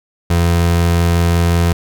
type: tone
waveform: 30% pulse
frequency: 85.4 Hz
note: F2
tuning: 38 cents flat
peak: -8 dBFS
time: 0.3-1.73 s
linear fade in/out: 5 ms
effects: none